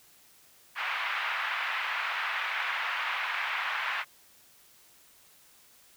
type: band-pass noise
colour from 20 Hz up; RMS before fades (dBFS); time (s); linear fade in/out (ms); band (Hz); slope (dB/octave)
white; -32; 0.75-4.05; 50; 900 to 2500; 24
effects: white hiss -59 dBFS RMS until 5.96 s